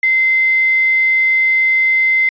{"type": "tone with quantisation", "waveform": "sine", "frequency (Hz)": 2071, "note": "C7", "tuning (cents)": -18, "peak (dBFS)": -10, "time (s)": [0.03, 2.29], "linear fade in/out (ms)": 2, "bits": 5, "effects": ["resampled to 11025 Hz"]}